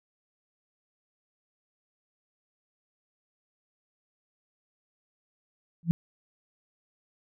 sine tone with exponential growth, 167.6 Hz, E3, 29 cents sharp, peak -14 dBFS, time 5.83-5.91 s, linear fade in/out 0 ms, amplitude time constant 16 ms, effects none

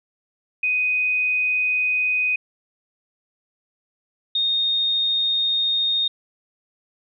sine tone pair in turn, 2498 / 3693 Hz, D#7 / A#7, +6 / -17 cents, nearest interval perfect fifth, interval 677 cents, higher second, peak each -18 dBFS, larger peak neither, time 0.63-2.36 / 4.35-6.08 s, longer neither, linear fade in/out 5 ms, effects none

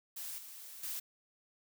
blue noise with level steps, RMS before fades -43 / -50 / -40 dBFS, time 0.16-1 s, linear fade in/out 10 ms, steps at 0.38 / 0.83 s, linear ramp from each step 5 ms, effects none

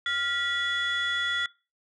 sine tone cluster, 1398 / 1941 / 3407 Hz, F6 / B6 / G#7, +1 / -31 / +44 cents, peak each -29 dBFS, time 0.06-1.46 s, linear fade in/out 2 ms, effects noise-tail reverb RT60 0.3 s tail -22 dB re dry + tanh soft clip ceiling -20 dBFS

